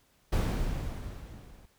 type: noise with level ramp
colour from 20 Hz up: brown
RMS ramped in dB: -25 to -52 dBFS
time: 0.32-1.66 s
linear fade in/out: 10 ms
effects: pink hiss -67 dBFS RMS until 1.78 s